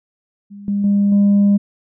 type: tone with level steps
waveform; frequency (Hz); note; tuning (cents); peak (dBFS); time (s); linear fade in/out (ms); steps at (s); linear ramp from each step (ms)
sine; 201.9; G#3; -49; -32 / -15 / -10 / -7; 0.5-1.58; 20; 0.68 / 0.84 / 1.12; 2
effects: tanh soft clip ceiling -8 dBFS